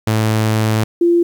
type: tone pair in turn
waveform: sawtooth / sine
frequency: 109.4 / 343.8 Hz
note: A2 / F4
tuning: -9 / -27 cents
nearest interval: octave + minor sixth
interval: 1982 cents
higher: second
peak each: -9 / -9 dBFS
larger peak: neither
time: 0.07-0.84 / 1.01-1.23 s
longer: first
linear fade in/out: 5 ms
effects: 8-bit